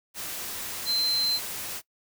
sine tone in noise, 4100 Hz, C8, 36 cents flat, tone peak -23 dBFS, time 0.85-1.4 s, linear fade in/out 50 ms, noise white, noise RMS -35 dBFS, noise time 0.14-1.82 s, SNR +9 dB, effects noise-tail reverb RT60 0.1 s tail -21 dB re dry

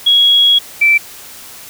sine tone pair in turn, 3322 / 2331 Hz, G#7 / D7, 0 / -14 cents, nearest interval tritone, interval 614 cents, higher first, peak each -6 dBFS, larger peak neither, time 0.06-0.59 / 0.81-0.98 s, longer first, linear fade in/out 10 ms, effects white hiss -34 dBFS RMS until 1.69 s

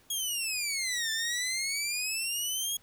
15% pulse exponential two-way sweep, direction down then up, 3322 to 1763 to 3322 Hz, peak -23 dBFS, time 0.1-2.77 s, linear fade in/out 5 ms, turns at 1.11 s, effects pink hiss -62 dBFS RMS until 2.82 s

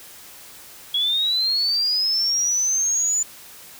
sine linear sweep, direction up, 3322 to 7040 Hz, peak -18 dBFS, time 0.94-3.23 s, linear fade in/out 5 ms, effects white hiss -43 dBFS RMS until 3.79 s

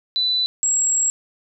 sine tone pair in turn, 3988 / 7631 Hz, B7 / A#8, +16 / +40 cents, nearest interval major seventh, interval 1124 cents, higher second, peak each -17 / -16 dBFS, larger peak second, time 0.16-0.46 / 0.63-1.1 s, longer second, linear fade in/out 0 ms, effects none

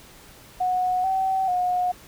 sine tone with pitch steps, 733 / 764 / 723 Hz, F#5 / G5 / F#5, -16 / -45 / -40 cents, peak -20 dBFS, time 0.6-1.92 s, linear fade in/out 10 ms, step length 440 ms, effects pink hiss -48 dBFS RMS until 2.07 s

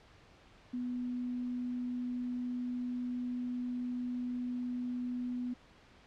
sine tone, 246.9 Hz, B3, in tune, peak -34 dBFS, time 0.73-5.54 s, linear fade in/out 10 ms, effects pink hiss -60 dBFS RMS until 6.06 s + low-pass 4000 Hz 12 dB/octave

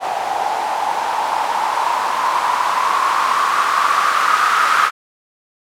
violet noise with low-pass filter sweep, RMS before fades -17 dBFS, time 0-4.91 s, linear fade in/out 50 ms, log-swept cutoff 770 to 1300 Hz, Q 6.9, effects none

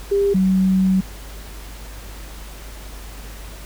sine tone pair in turn, 400 / 188.77 Hz, G4 / F#3, +35 / +35 cents, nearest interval octave + minor second, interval 1300 cents, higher first, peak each -14 / -13 dBFS, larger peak second, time 0.11-0.34 / 0.34-1.01 s, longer second, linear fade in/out 10 ms, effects added 50 Hz sine -34 dBFS peak until 3.65 s + pink hiss -40 dBFS RMS until 3.65 s

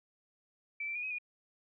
sine tone with pitch steps, 2319 / 2343 / 2443 / 2536 / 2444 Hz, D7 / D7 / D#7 / D#7 / D#7, -22 / -5 / -32 / +32 / -32 cents, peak -35 dBFS, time 0.8-1.185 s, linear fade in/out 5 ms, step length 77 ms, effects none

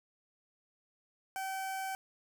sawtooth tone with notch filter, 768 Hz, G5, 36 cents flat, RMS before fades -38 dBFS, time 1.36-1.95 s, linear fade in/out 0 ms, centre 3800 Hz, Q 1.4, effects none

